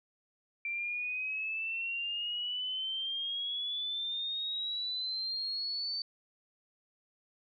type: exponential sweep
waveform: sine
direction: up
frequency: 2349 to 4570 Hz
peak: -33 dBFS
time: 0.65-6.02 s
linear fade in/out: 2 ms
effects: none